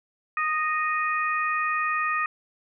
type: harmonic tone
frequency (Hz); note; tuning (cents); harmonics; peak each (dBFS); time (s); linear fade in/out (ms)
620; D#5; -6; 2 / 3 / 4; -25 / -28 / -31; 0.37-2.26; 2
effects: none